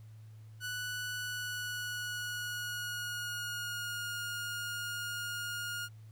sawtooth tone with pitch glide, 1480 to 1425.5 Hz, F#6 to F6, 0 to +35 cents, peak -33 dBFS, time 0.6-5.89 s, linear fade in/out 50 ms, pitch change -65 cents, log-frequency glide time 1.17-4.15 s, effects added 109 Hz sine -49 dBFS peak until 6.11 s + pink hiss -69 dBFS RMS until 6.11 s

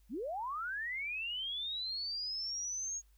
sine linear sweep, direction up, 177.9 to 6645 Hz, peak -36 dBFS, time 0.09-3.02 s, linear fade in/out 50 ms, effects added 50 Hz sine -62 dBFS peak until 3.17 s + white hiss -75 dBFS RMS until 3.17 s

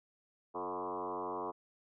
sine tone with frequency modulation, 715 Hz, F5, 41 cents sharp, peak -36 dBFS, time 0.54-1.52 s, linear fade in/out 20 ms, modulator 92 Hz, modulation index 4.5, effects none

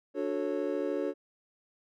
triangle chord, D major seventh, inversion none, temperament just, 293.7 / 367.1 / 440.5 / 550.6 Hz, D4 / F#4 / A4 / C#5, 0 / -14 / +2 / -12 cents, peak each -33 dBFS, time 0.14-1.14 s, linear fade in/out 50 ms, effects none

